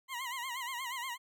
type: tone with vibrato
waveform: 20% pulse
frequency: 1006 Hz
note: B5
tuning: 32 cents sharp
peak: -32 dBFS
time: 0.08-1.18 s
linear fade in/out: 50 ms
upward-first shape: sine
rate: 8.4 Hz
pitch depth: 120 cents each way
effects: none